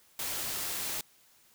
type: noise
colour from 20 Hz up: white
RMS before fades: -35 dBFS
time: 0.19-1.01 s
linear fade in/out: 2 ms
effects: white hiss -63 dBFS RMS until 1.54 s